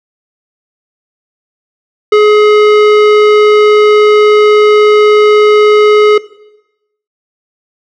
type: tone with tanh clipping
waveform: sine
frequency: 421.8 Hz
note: G#4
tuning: 27 cents sharp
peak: -4 dBFS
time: 2.12-6.18 s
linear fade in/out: 5 ms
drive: 16 dB
effects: noise-tail reverb RT60 0.9 s tail -18 dB re dry